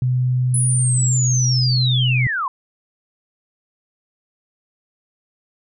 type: tone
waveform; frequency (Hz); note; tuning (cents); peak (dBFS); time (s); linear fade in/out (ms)
sine; 126.3; B2; +39; -15; 0.02-2.27; 2
type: linear sweep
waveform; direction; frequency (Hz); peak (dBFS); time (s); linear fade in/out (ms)
sine; down; 10110 to 974; -19; 0.54-2.48; 2
effects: none